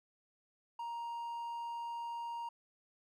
triangle tone, 937 Hz, A#5, 9 cents sharp, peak -37 dBFS, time 0.79-2.49 s, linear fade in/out 5 ms, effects none

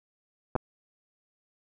clicks, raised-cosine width 1 ms, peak -13 dBFS, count 2, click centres 0.554 / 0.562 s, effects none

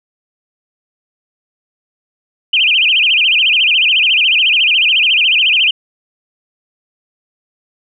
sine tone with vibrato, 2766 Hz, F7, 17 cents flat, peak -8 dBFS, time 2.53-5.71 s, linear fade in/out 5 ms, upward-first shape sine, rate 14 Hz, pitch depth 240 cents each way, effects none

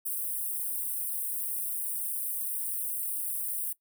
white high-pass noise, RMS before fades -33 dBFS, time 0.05-3.73 s, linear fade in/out 10 ms, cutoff 8600 Hz, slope 96 dB/octave, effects noise-tail reverb RT60 0.1 s tail -19 dB re dry

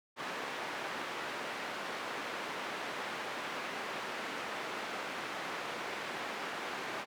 white band-pass noise, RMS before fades -40 dBFS, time 0.16-7.06 s, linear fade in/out 50 ms, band 250 to 1900 Hz, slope 12 dB/octave, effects none

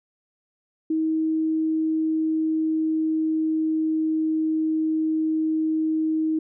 sine tone with pitch glide, 317.6 to 315.6 Hz, D#4 to D#4, +36 to +25 cents, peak -20 dBFS, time 0.9-6.39 s, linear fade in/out 5 ms, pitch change -11 cents, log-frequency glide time 1.01-4.33 s, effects none

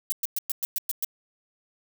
violet noise bursts, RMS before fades -27 dBFS, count 8, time 0.1-1.046 s, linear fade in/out 0 ms, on 22 ms, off 110 ms, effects none

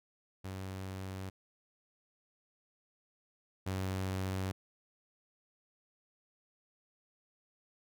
sawtooth tone pair in turn, 95 / 94.61 Hz, F#2 / F#2, +46 / +39 cents, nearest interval unison, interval 7 cents, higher first, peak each -36 / -30 dBFS, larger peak second, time 0.44-1.3 / 3.66-4.52 s, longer neither, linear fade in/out 10 ms, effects none

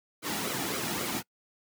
pink noise with flanger, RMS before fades -32 dBFS, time 0.22-1.23 s, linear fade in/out 50 ms, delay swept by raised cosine 1.1 to 1.95 ms, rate 3.7 Hz, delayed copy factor -0.55, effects noise-tail reverb RT60 0.1 s tail -24 dB re dry + high-pass 150 Hz 12 dB/octave

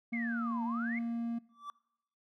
triangle tone, 233.1 Hz, A#3, in tune, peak -31 dBFS, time 0.12-1.39 s, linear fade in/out 10 ms
sine exponential two-way sweep, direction down then up, 2217 to 880 to 2217 Hz, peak -37 dBFS, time 0.13-0.99 s, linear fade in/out 5 ms, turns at 0.64 s
triangle tone with exponential growth, 1161 Hz, D6, 20 cents flat, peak -35 dBFS, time 1.49-1.7 s, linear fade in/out 1 ms, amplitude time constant 45 ms
effects noise-tail reverb RT60 0.8 s tail -23 dB re dry

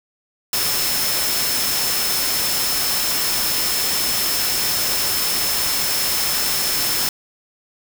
sine tone in noise, 5274 Hz, E8, in tune, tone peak -24 dBFS, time 0.53-7.09 s, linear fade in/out 2 ms, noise white, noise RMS -21 dBFS, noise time 0.53-7.09 s, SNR -6 dB, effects none

